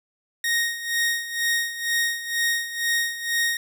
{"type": "tone with tremolo", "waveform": "sawtooth", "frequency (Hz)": 1864.7, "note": "A#6", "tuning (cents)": 0, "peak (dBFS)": -16, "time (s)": [0.44, 3.57], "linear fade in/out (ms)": 2, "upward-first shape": "sine", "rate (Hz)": 2.1, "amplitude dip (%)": 75, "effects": []}